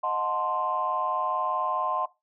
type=chord; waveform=sine; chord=D# diminished seventh; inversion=none; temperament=equal with one note detuned; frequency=622.3 / 726.9 / 880 / 1046.5 Hz; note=D#5 / F#5 / A5 / C6; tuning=0 / -31 / 0 / 0 cents; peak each=-33 / -31 / -33 / -27 dBFS; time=0.03-2.06 s; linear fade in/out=10 ms; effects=noise-tail reverb RT60 0.2 s tail -17 dB re dry + tanh soft clip ceiling -15 dBFS